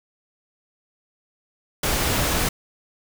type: noise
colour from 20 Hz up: pink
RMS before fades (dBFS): -22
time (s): 1.83-2.49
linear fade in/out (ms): 5
effects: none